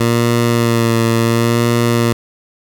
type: tone with vibrato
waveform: 15% pulse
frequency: 116.54 Hz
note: A#2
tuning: in tune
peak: -5 dBFS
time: 0-2.13 s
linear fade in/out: 5 ms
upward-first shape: sine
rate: 0.71 Hz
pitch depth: 27 cents each way
effects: none